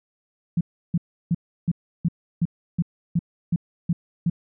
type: tone bursts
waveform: sine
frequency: 170 Hz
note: F3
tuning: 46 cents flat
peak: -17 dBFS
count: 11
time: 0.57-4.299 s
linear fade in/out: 5 ms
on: 39 ms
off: 330 ms
effects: none